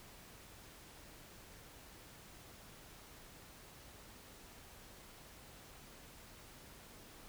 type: silence
effects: pink hiss -57 dBFS RMS until 7.28 s